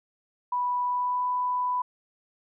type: tone with pitch glide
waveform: sine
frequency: 985 to 993.6 Hz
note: B5 to B5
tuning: -5 to +10 cents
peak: -24 dBFS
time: 0.52-1.82 s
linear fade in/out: 5 ms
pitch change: +15 cents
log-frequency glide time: 0.83-1.25 s
effects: none